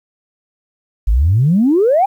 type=exponential sweep; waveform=sine; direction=up; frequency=47.47 to 825 Hz; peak=-8 dBFS; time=1.07-2.06 s; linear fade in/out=10 ms; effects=tanh soft clip ceiling -4 dBFS + 8-bit